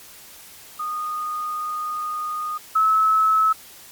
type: tone pair in turn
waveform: sine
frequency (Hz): 1232 / 1296.6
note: D#6 / E6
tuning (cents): -17 / -29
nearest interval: minor second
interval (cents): 88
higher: second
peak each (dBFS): -24 / -14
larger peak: second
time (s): 0.79-2.58 / 2.75-3.53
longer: first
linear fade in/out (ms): 10
effects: white hiss -44 dBFS RMS until 3.91 s + MP3 96 kbps